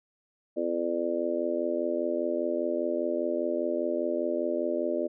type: harmonic tone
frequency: 85 Hz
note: F2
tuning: 46 cents flat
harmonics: 3 / 4 / 5 / 6 / 7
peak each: -35 / -31 / -35 / -36 / -30 dBFS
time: 0.56-5.08 s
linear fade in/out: 20 ms
effects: none